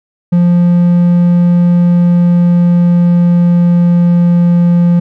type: tone with pitch glide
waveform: triangle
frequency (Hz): 174.7 to 173.39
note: F3 to F3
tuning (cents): +1 to -12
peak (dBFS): -3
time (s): 0.32-5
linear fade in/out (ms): 10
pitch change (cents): -13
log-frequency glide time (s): 1.74-4.62
effects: none